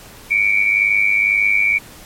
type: tone pair together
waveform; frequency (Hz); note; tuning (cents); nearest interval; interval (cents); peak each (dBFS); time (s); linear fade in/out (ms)
sine; 2247 / 2349; C#7 / D7; +23 / 0; minor second; 77; -15; 0.3-1.79; 20
effects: pink hiss -40 dBFS RMS until 2.05 s + MP3 64 kbps